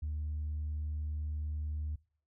sine tone, 75.8 Hz, D#2, 45 cents flat, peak -32 dBFS, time 0.02-1.96 s, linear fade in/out 10 ms, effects noise-tail reverb RT60 0.5 s tail -25 dB re dry + tanh soft clip ceiling -31 dBFS

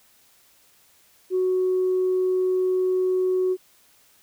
sine tone, 370 Hz, F#4, in tune, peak -18 dBFS, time 1.3-3.57 s, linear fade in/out 50 ms, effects tanh soft clip ceiling -15 dBFS + white hiss -58 dBFS RMS until 4.22 s

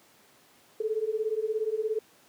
sine beating tone pair, 426.4 / 443.4 Hz, G#4 / A4, +46 / +13 cents, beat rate 17 Hz, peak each -30 / -29 dBFS, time 0.8-1.99 s, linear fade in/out 5 ms, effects pink hiss -59 dBFS RMS until 2.28 s + high-pass 200 Hz 12 dB/octave

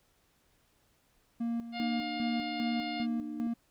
triangle tone with tremolo, 233.1 Hz, A#3, in tune, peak -28 dBFS, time 1.4-3.54 s, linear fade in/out 10 ms, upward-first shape square, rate 2.5 Hz, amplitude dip 70%
harmonic tone, 709 Hz, F5, 26 cents sharp, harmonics 1 / 2 / 3 / 4 / 5 / 6 / 7, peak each -38 / -50 / -42 / -45 / -48 / -46 / -55 dBFS, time 1.72-3.07 s, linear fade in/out 50 ms
sine tone with vibrato, 301.8 Hz, D4, 47 cents sharp, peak -38 dBFS, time 1.8-3.47 s, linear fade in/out 0 ms, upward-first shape triangle, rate 6 Hz, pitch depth 8 cents each way
effects pink hiss -70 dBFS RMS until 3.7 s

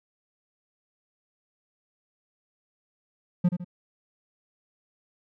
triangle tone with echo, 177.1 Hz, F3, 24 cents sharp, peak -15 dBFS, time 3.44-3.49 s, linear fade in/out 10 ms, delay 78 ms, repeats 2, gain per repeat -8 dB, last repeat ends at 3.646 s, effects none

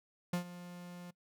45% pulse tone with ADSR envelope, 176.4 Hz, F3, 18 cents sharp, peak -30 dBFS, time 0.33-1.11 s, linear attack 5 ms, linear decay 100 ms, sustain -16 dB, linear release 9 ms, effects noise-tail reverb RT60 0.1 s tail -22 dB re dry

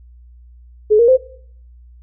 sine tone with pitch steps, 425.5 / 469.4 / 517.8 Hz, G#4 / A#4 / C5, +42 / +12 / -18 cents, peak -7 dBFS, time 0.9-1.173 s, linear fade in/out 20 ms, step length 91 ms, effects noise-tail reverb RT60 0.6 s tail -20 dB re dry + added 60 Hz sine -40 dBFS peak until 2.02 s

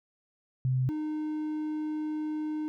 sine / triangle tone pair in turn, 128.9 / 306.6 Hz, C3 / D#4, -26 / -25 cents, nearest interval octave + minor third, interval 1501 cents, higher second, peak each -24 / -28 dBFS, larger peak first, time 0.65-0.89 / 0.89-2.68 s, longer second, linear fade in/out 0 ms, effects none

